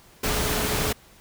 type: tone in noise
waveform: sine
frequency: 427.3 Hz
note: G#4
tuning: 49 cents sharp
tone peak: -32 dBFS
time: 0.23-0.93 s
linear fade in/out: 10 ms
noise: pink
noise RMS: -25 dBFS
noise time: 0.23-0.93 s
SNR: -10 dB
effects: pink hiss -53 dBFS RMS until 1.2 s